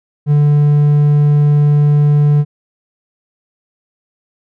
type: tone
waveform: triangle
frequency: 146.83 Hz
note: D3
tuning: in tune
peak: -5 dBFS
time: 0.26-2.45 s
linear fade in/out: 50 ms
effects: none